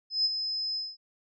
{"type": "tone with ADSR envelope", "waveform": "sine", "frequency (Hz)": 5100, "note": "D#8", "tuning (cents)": 42, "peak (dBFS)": -21, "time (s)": [0.1, 0.97], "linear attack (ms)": 150, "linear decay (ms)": 32, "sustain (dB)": -8, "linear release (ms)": 210, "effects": []}